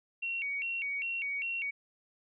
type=tone with vibrato; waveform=sine; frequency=2478 Hz; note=D#7; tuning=8 cents flat; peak=-32 dBFS; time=0.22-1.71 s; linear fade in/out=10 ms; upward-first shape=square; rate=2.5 Hz; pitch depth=170 cents each way; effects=none